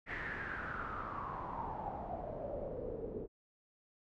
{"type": "noise with low-pass filter sweep", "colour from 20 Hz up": "pink", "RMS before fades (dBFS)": -42, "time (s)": [0.06, 3.28], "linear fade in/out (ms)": 50, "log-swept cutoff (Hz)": [2000, 410], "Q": 7.3, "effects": []}